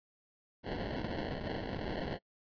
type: noise with sample-and-hold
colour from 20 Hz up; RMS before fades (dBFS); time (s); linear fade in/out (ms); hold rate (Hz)
white; -38; 0.63-2.19; 50; 1225
effects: noise-tail reverb RT60 0.1 s tail -26 dB re dry + resampled to 11025 Hz